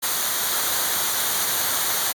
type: noise with comb filter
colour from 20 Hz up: white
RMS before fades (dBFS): -23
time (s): 0.02-2.13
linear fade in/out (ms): 20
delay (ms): 0.38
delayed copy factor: -0.55
effects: AAC 64 kbps